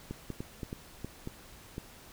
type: clicks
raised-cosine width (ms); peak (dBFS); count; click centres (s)
3; -24; 8; 0.11 / 0.303 / 0.405 / 0.632 / 0.729 / 1.046 / 1.274 / 1.781
effects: pink hiss -53 dBFS RMS until 2.12 s